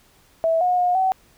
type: tone with pitch steps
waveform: sine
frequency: 654 / 723 / 717 / 757 Hz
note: E5 / F#5 / F5 / F#5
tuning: -14 / -40 / +45 / +39 cents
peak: -16 dBFS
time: 0.44-1.12 s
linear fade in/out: 0 ms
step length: 170 ms
effects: pink hiss -56 dBFS RMS until 1.37 s